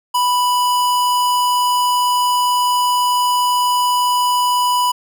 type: tone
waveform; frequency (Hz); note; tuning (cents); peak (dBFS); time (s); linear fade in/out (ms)
square; 987.8; B5; 0; -14; 0.14-4.92; 10
effects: none